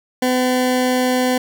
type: tone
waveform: 20% pulse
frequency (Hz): 253.1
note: B3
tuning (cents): +43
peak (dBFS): -10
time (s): 0.22-1.38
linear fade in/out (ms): 5
effects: none